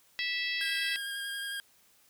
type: harmonic tone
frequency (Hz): 656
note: E5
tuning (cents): -9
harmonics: 3 / 4 / 5 / 6 / 7 / 8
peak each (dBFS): -34 / -36 / -38 / -40 / -41 / -42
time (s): 0.19-0.96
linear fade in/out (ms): 0
type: tone with vibrato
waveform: 25% pulse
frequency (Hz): 1619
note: G#6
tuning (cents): -45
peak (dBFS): -31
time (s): 0.61-1.6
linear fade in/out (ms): 0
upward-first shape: square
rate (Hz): 11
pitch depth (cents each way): 10
effects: white hiss -64 dBFS RMS until 2.09 s